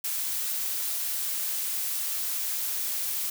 blue noise, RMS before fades -30 dBFS, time 0.04-3.3 s, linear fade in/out 5 ms, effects none

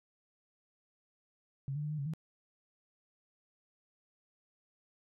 sine tone with pitch steps, 137 / 148.2 / 150 / 152.6 / 139.5 / 158.5 Hz, C#3 / D3 / D3 / D#3 / C#3 / D#3, -20 / +16 / +37 / -33 / +11 / +32 cents, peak -34 dBFS, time 1.68-2.136 s, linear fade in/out 0 ms, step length 76 ms, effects none

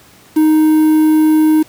triangle tone with quantisation, 311.1 Hz, D#4, in tune, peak -5 dBFS, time 0.36-1.63 s, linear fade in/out 10 ms, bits 5, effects pink hiss -44 dBFS RMS until 1.68 s + high-pass 80 Hz 12 dB/octave

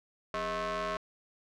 sawtooth ring-modulated tone, 224.9 Hz, A3, 38 cents sharp, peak -25 dBFS, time 0.34-0.97 s, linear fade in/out 2 ms, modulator 857 Hz, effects low-pass 5000 Hz 12 dB/octave

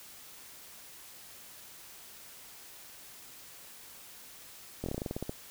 slowing click train, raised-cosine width 2 ms, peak -21 dBFS, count 12, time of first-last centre 4.84-5.294 s, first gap 22 ms, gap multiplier 1.12, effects white hiss -51 dBFS RMS until 5.5 s

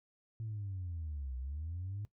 sine linear two-way sweep, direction down then up, 113.5 to 61.74 to 105.7 Hz, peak -37 dBFS, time 0.4-2.05 s, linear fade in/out 0 ms, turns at 1.37 s, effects noise-tail reverb RT60 0.1 s tail -18 dB re dry + tanh soft clip ceiling -34 dBFS

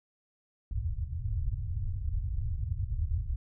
white low-pass noise, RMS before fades -32 dBFS, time 0.71-3.36 s, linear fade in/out 2 ms, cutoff 110 Hz, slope 48 dB/octave, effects none

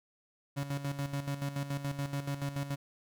35% pulse tone with tremolo, 140.7 Hz, C#3, 26 cents sharp, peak -30 dBFS, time 0.56-2.76 s, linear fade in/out 20 ms, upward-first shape square, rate 7 Hz, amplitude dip 65%, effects none

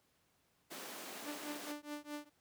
pink high-pass noise, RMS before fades -48 dBFS, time 0.7-1.73 s, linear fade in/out 20 ms, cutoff 240 Hz, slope 24 dB/octave
sawtooth tone with tremolo, 295.2 Hz, D4, 9 cents sharp, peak -36 dBFS, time 1.24-2.3 s, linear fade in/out 50 ms, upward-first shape triangle, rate 4.7 Hz, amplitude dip 100%
effects pink hiss -75 dBFS RMS until 2.4 s + high-pass 80 Hz 12 dB/octave

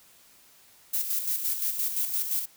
violet noise with tremolo, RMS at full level -27 dBFS, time 0.93-2.46 s, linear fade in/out 10 ms, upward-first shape square, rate 5.8 Hz, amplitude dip 50%, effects white hiss -57 dBFS RMS until 2.56 s

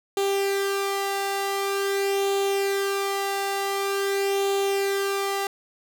sawtooth tone with flanger, 395.1 Hz, G4, 14 cents sharp, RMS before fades -25 dBFS, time 0.17-5.47 s, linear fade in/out 2 ms, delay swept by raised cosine 0.28 to 1.11 ms, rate 0.46 Hz, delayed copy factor +0.5, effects none

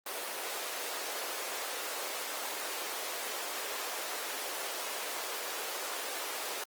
pink high-pass noise, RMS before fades -38 dBFS, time 0.06-6.64 s, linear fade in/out 5 ms, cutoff 420 Hz, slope 24 dB/octave, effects Opus 24 kbps

